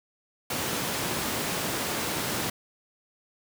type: high-pass noise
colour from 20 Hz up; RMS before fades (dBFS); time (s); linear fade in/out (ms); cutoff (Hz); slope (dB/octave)
pink; -30; 0.5-2.5; 5; 140; 12
effects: none